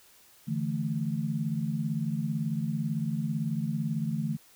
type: chord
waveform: sine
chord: D suspended second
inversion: none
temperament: equal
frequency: 146.83 / 164.81 / 220 Hz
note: D3 / E3 / A3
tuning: 0 / 0 / 0 cents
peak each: -32 dBFS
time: 0.47-4.37 s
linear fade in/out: 20 ms
effects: white hiss -58 dBFS RMS until 4.55 s